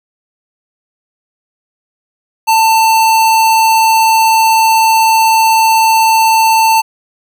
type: tone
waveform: square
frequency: 892 Hz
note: A5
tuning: 23 cents sharp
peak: -7 dBFS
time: 2.47-6.82 s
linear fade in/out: 20 ms
effects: none